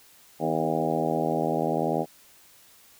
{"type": "harmonic tone with a mistuned harmonic", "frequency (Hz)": 80.4, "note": "E2", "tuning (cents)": -43, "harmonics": [2, 3, 4, 5, 6, 7, 8, 9, 10], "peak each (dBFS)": [-32, -32, -32, -32, -32, -32, -32, -32, -32], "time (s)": [0.39, 2.06], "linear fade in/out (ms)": 50, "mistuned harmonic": 4, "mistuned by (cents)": -31, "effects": ["white hiss -55 dBFS RMS until 2.99 s"]}